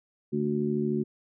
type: harmonic tone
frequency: 73.42 Hz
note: D2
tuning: in tune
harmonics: 2 / 3 / 4 / 5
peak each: -33 / -28 / -36 / -29 dBFS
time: 0.32-1.04 s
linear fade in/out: 20 ms
effects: none